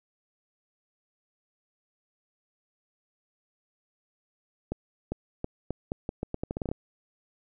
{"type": "accelerating click train", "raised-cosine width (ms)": 2, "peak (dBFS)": -17, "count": 15, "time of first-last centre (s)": [4.72, 6.715], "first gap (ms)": 400, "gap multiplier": 0.81, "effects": []}